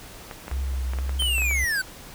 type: clicks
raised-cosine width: 0.5 ms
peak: -20 dBFS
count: 10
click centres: 0.312 / 0.481 / 0.514 / 0.935 / 0.987 / 1.094 / 1.222 / 1.382 / 1.42 / 1.511 s
type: tone with vibrato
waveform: sine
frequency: 65.41 Hz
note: C2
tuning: in tune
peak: -24 dBFS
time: 0.51-1.65 s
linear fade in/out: 10 ms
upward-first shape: sine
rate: 2.1 Hz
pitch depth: 36 cents each way
type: linear sweep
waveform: square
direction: down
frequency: 3153 to 1485 Hz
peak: -23 dBFS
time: 1.19-1.82 s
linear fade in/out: 10 ms
effects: pink hiss -43 dBFS RMS until 2.14 s